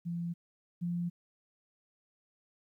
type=tone pair in turn; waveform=sine; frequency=170.9 / 173.49 Hz; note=F3 / F3; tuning=-37 / -11 cents; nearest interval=unison; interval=26 cents; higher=second; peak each=-33 / -31 dBFS; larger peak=second; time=0.05-0.34 / 0.81-1.1 s; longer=neither; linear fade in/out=20 ms; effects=12-bit